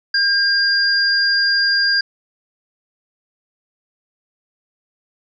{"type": "tone pair together", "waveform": "sine", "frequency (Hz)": [1605, 4804], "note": ["G6", "D8"], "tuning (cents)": [40, 38], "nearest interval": "octave + perfect fifth", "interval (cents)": 1898, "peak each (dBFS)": -16, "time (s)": [0.14, 2.01], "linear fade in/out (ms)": 5, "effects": []}